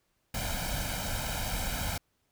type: noise with comb filter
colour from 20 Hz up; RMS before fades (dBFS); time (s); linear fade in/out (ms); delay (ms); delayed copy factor
pink; -33; 0.34-1.98; 5; 1.3; +0.8
effects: pink hiss -75 dBFS RMS until 2.31 s